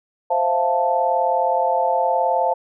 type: chord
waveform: sine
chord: F major seventh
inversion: second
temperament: equal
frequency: 523.3 / 659.3 / 698.5 / 880 Hz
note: C5 / E5 / F5 / A5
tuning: 0 / 0 / 0 / 0 cents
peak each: -22 / -25 / -21 / -20 dBFS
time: 0.3-2.54 s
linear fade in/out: 10 ms
effects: none